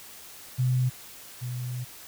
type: tone pair in turn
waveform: sine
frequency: 127 / 124.39 Hz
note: B2 / B2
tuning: +49 / +13 cents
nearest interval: unison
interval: 36 cents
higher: first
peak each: -21 / -30 dBFS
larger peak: first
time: 0.58-0.9 / 1.41-1.85 s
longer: second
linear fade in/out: 20 ms
effects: white hiss -46 dBFS RMS until 2.07 s